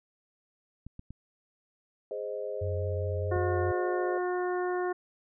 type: clicks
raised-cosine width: 5 ms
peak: -30 dBFS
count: 4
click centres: 0.866 / 0.994 / 1.106 / 3.363 s
type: chord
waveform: sine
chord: Ab major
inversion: none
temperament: equal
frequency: 415.3 / 523.3 / 622.3 Hz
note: Ab4 / C5 / Eb5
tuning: 0 / 0 / 0 cents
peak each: -37 / -36 / -38 dBFS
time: 2.11-4.18 s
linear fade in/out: 2 ms
type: tone with vibrato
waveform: sine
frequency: 91.9 Hz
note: F#2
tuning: 11 cents flat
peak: -30 dBFS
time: 2.61-3.72 s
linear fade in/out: 10 ms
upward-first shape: triangle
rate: 4.9 Hz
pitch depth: 26 cents each way
type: harmonic tone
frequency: 360.6 Hz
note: F#4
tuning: 45 cents flat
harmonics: 1 / 2 / 3 / 4 / 5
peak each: -29 / -35 / -39 / -41 / -43 dBFS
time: 3.31-4.93 s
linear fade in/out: 10 ms
effects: none